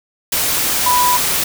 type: tone in noise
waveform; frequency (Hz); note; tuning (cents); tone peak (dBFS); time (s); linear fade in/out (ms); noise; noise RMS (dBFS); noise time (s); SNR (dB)
sine; 987.8; B5; 0; -12; 0.86-1.17; 5; white; -17; 0.32-1.44; +2
effects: none